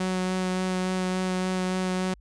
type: tone with vibrato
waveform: sawtooth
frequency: 185 Hz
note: F#3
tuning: in tune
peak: -21 dBFS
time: 0-2.14 s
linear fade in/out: 5 ms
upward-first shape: sine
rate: 3.5 Hz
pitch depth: 10 cents each way
effects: added 50 Hz sine -50 dBFS peak until 2.2 s + resampled to 22050 Hz

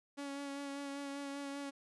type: tone with vibrato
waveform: sawtooth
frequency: 280.5 Hz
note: C#4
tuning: 21 cents sharp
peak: -37 dBFS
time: 0.17-1.71 s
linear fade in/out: 20 ms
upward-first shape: sine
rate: 5.1 Hz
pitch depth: 20 cents each way
effects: resampled to 24000 Hz

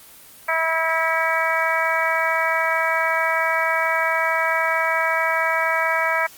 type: harmonic tone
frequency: 324.5 Hz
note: E4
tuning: 27 cents flat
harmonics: 2 / 3 / 4 / 5 / 6 / 7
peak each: -25 / -25 / -25 / -25 / -25 / -25 dBFS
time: 0.48-6.27 s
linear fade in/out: 10 ms
effects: white hiss -45 dBFS RMS until 6.37 s + Opus 32 kbps

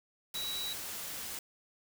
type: tone in noise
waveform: sine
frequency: 3897 Hz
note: B7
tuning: 24 cents flat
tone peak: -36 dBFS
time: 0.35-0.73 s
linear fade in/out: 2 ms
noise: white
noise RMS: -41 dBFS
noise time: 0.34-1.39 s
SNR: +2 dB
effects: none

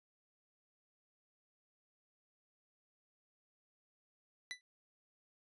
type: tone with exponential decay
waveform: 25% pulse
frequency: 1985 Hz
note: B6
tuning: 8 cents sharp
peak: -33 dBFS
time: 4.51-4.61 s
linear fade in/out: 0 ms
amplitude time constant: 21 ms
effects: resampled to 24000 Hz

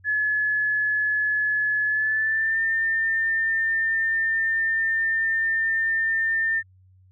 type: tone with pitch glide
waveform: sine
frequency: 1708 to 1802.3 Hz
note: G#6 to A6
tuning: +48 to +41 cents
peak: -20 dBFS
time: 0.04-6.63 s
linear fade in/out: 50 ms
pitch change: +93 cents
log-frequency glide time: 1.86-2.62 s
effects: added 93 Hz sine -52 dBFS peak until 7.11 s

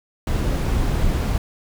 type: noise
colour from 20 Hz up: brown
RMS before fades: -20 dBFS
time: 0.27-1.38 s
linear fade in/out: 2 ms
effects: none

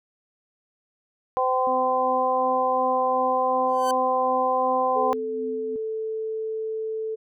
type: harmonic tone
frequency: 256.9 Hz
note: C4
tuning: 32 cents flat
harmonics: 2 / 3 / 4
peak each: -24 / -24 / -24 dBFS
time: 1.37-5.13 s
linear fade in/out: 0 ms
type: tone with tremolo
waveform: sine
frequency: 256.6 Hz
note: C4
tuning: 34 cents flat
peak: -31 dBFS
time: 1.67-5.76 s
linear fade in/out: 0 ms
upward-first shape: sine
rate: 2.7 Hz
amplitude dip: 50%
type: tone with exponential growth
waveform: 10% pulse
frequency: 1533 Hz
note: G6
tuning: 39 cents flat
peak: -21 dBFS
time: 3.67-3.91 s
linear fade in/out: 2 ms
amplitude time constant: 52 ms
type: tone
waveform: sine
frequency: 440 Hz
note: A4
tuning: in tune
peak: -26 dBFS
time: 4.95-7.16 s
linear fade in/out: 20 ms
effects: none

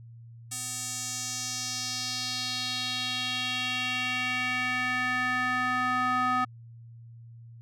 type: tone with band-pass filter sweep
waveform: square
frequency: 251.6 Hz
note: B3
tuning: 32 cents sharp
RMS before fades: -30 dBFS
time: 0.51-6.45 s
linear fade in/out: 10 ms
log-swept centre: 8300 to 1200 Hz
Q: 2.7
effects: added 116 Hz sine -45 dBFS peak until 7.61 s

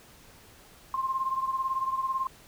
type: beating tone pair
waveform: sine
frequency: 1054 / 1072 Hz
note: C6 / C6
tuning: +12 / +42 cents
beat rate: 18 Hz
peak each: -28 / -33 dBFS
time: 0.94-2.27 s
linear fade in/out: 2 ms
effects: pink hiss -54 dBFS RMS until 2.47 s

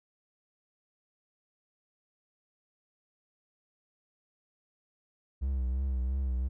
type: tone with vibrato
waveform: triangle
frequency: 65 Hz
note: C2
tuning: 11 cents flat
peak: -26 dBFS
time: 5.41-6.49 s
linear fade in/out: 20 ms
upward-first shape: triangle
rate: 2.9 Hz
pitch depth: 86 cents each way
effects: none

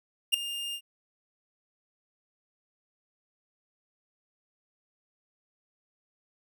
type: tone with ADSR envelope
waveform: 45% pulse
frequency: 2812 Hz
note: F7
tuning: 11 cents sharp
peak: -17 dBFS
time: 0.32-0.81 s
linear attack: 22 ms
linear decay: 3 ms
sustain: -16 dB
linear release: 69 ms
effects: none

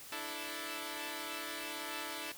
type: chord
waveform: 5% pulse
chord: D suspended second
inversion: none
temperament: equal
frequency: 293.7 / 329.6 / 440 Hz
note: D4 / E4 / A4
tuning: 0 / 0 / 0 cents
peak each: -33 / -32 / -35 dBFS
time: 0.12-2.32 s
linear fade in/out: 2 ms
effects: white hiss -51 dBFS RMS until 2.37 s

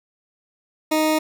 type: tone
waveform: 20% pulse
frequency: 311.1 Hz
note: D#4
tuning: in tune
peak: -12 dBFS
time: 0.91-1.19 s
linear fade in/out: 10 ms
effects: none

